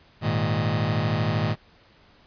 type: chord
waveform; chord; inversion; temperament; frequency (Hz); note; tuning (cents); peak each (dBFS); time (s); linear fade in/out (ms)
sawtooth; Ab suspended second; none; just; 103.83 / 116.8 / 155.74; Ab2 / Bb2 / Eb3; 0 / +4 / +2; -22; 0.21-1.56; 50
effects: pink hiss -56 dBFS RMS until 2.26 s + resampled to 11025 Hz